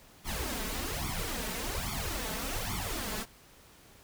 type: noise with flanger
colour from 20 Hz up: pink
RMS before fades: -35 dBFS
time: 0.24-3.26 s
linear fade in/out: 50 ms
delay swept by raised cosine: 0.88 to 4.68 ms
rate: 1.2 Hz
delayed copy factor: +0.95
effects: pink hiss -57 dBFS RMS until 4.03 s